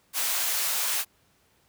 white high-pass noise, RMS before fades -27 dBFS, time 0.13-1.05 s, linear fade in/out 50 ms, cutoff 680 Hz, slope 12 dB/octave, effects pink hiss -65 dBFS RMS until 1.68 s + high-pass 60 Hz 12 dB/octave

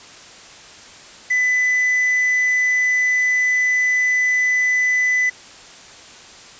triangle tone with quantisation, 2000 Hz, B6, 21 cents sharp, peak -13 dBFS, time 1.3-5.3 s, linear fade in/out 10 ms, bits 6, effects white hiss -41 dBFS RMS until 6.59 s + resampled to 16000 Hz

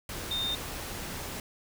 sine tone in noise, 3645 Hz, A#7, 40 cents flat, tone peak -29 dBFS, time 0.31-0.55 s, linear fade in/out 2 ms, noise pink, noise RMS -38 dBFS, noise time 0.09-1.4 s, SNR +6 dB, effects none

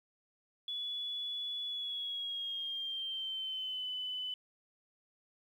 sine tone with pitch glide, 3416 to 3008 Hz, G#7 to F#7, +48 to +28 cents, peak -36 dBFS, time 0.68-4.34 s, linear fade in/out 2 ms, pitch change -220 cents, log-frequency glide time 1.66-3.87 s, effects 11-bit

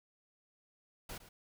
pink noise with echo, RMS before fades -45 dBFS, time 1.09-1.18 s, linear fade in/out 5 ms, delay 110 ms, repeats 1, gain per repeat -13 dB, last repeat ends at 1.29 s, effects none

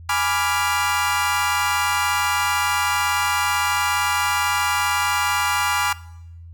30% pulse chord, G# diminished seventh, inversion none, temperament equal, 830.6 / 987.8 / 1174.7 / 1396.9 Hz, G#5 / B5 / D6 / F6, 0 / 0 / 0 / 0 cents, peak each -22 dBFS, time 0.09-5.93 s, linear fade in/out 5 ms, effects noise-tail reverb RT60 0.8 s tail -19 dB re dry + added 84 Hz sine -37 dBFS peak until 6.53 s

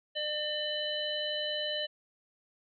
harmonic tone with a mistuned harmonic, 602 Hz, D5, 43 cents sharp, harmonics 1 / 3 / 5 / 7, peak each -36 / -40 / -34 / -40 dBFS, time 0.15-1.87 s, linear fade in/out 20 ms, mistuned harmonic 7, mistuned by -84 cents, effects none

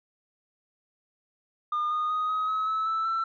sine tone with pitch steps, 1213 / 1229.9 / 1247.1 / 1264.5 / 1282.2 / 1300.1 / 1318.2 / 1336.6 Hz, D#6 / D#6 / D#6 / D#6 / E6 / E6 / E6 / E6, -44 / -20 / +4 / +28 / -48 / -24 / 0 / +24 cents, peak -23 dBFS, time 1.72-3.24 s, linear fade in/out 5 ms, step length 190 ms, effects tanh soft clip ceiling -23 dBFS

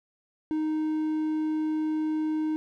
triangle tone, 310.7 Hz, D#4, 2 cents flat, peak -23 dBFS, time 0.51-2.56 s, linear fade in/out 0 ms, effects none

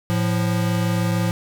square tone pair together, 109.9 / 174.46 Hz, A2 / F3, -2 / -2 cents, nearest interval minor sixth, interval 800 cents, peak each -22 dBFS, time 0.1-1.31 s, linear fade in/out 0 ms, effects none

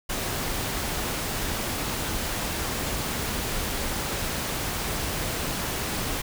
pink noise, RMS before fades -29 dBFS, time 0.09-6.22 s, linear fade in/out 10 ms, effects none

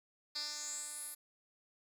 10% pulse tone with band-pass filter sweep, 297 Hz, D4, 20 cents sharp, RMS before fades -43 dBFS, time 0.35-1.15 s, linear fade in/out 10 ms, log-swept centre 4700 to 12000 Hz, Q 5.6, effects 10-bit

